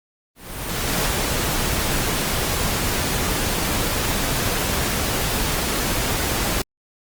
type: noise with ADSR envelope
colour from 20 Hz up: pink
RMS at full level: -20 dBFS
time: 0.35-6.62 s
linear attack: 700 ms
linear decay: 34 ms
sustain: -2 dB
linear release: 4 ms
effects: Opus 32 kbps